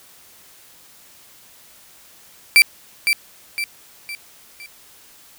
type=tone with echo; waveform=35% pulse; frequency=2338 Hz; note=D7; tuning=8 cents flat; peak=-5 dBFS; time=2.56-2.62 s; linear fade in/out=0 ms; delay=510 ms; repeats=4; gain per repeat=-7 dB; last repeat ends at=4.66 s; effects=white hiss -48 dBFS RMS until 5.38 s